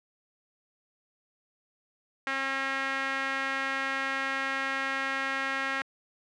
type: tone with band-pass filter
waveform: sawtooth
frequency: 270 Hz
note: C#4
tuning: 45 cents flat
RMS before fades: -31 dBFS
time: 2.27-5.82 s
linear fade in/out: 0 ms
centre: 1800 Hz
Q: 2.4
effects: resampled to 22050 Hz